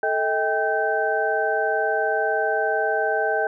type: tone cluster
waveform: sine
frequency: 439 / 637 / 792 / 1545 Hz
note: A4 / D#5 / G5 / G6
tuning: -4 / +41 / +18 / -26 cents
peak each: -25 dBFS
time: 0.03-3.47 s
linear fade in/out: 2 ms
effects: none